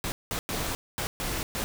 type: noise bursts at uneven times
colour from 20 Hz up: pink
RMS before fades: -31 dBFS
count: 6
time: 0.04-0.12 / 0.31-0.39 / 0.49-0.75 / 0.98-1.07 / 1.2-1.43 / 1.55-1.64 s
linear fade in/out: 0 ms
effects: none